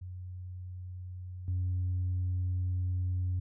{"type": "tone with level steps", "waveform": "sine", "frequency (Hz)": 91, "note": "F#2", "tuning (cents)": -28, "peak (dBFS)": [-39, -27], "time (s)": [0.01, 3.4], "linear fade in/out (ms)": 10, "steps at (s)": 1.48, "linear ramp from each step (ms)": 2, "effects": ["tanh soft clip ceiling -26 dBFS"]}